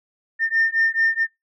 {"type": "beating tone pair", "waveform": "sine", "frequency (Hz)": [1808, 1812.6], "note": ["A6", "A#6"], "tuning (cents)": [47, -49], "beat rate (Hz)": 4.6, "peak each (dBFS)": -19, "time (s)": [0.39, 1.27], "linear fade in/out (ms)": 50, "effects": ["noise-tail reverb RT60 0.2 s tail -26 dB re dry", "tanh soft clip ceiling -11 dBFS"]}